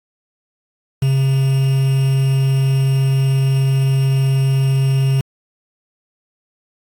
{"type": "tone with quantisation", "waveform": "triangle", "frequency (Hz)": 134.6, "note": "C3", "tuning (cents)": 49, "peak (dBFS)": -10, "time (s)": [1.02, 5.21], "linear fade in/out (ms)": 5, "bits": 5, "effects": ["AAC 64 kbps"]}